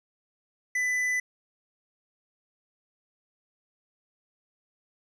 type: tone with tanh clipping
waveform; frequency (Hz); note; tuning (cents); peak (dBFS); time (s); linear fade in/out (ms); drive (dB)
sine; 1997; B6; +19; -26; 0.75-1.2; 5; 9
effects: none